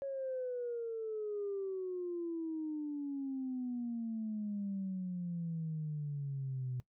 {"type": "exponential sweep", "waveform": "sine", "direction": "down", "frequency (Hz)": [554.4, 124.6], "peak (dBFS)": -35, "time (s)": [0.02, 6.8], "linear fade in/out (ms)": 0, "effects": ["noise-tail reverb RT60 0.1 s tail -18 dB re dry", "tanh soft clip ceiling -31 dBFS"]}